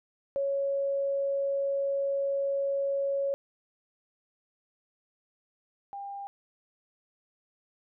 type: tone pair in turn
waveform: sine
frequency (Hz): 554.4 / 799.2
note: C#5 / G5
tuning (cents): 0 / +33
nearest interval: tritone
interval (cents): 633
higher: second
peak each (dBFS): -26 / -36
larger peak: first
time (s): 0.36-3.34 / 5.93-6.27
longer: first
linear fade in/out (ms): 0
effects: none